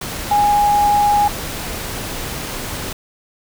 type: tone in noise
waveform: sine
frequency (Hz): 825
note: G#5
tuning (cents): -12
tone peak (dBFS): -11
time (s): 0.31-1.28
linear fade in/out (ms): 5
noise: pink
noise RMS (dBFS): -26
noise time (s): 0.01-2.93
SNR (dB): +12
effects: none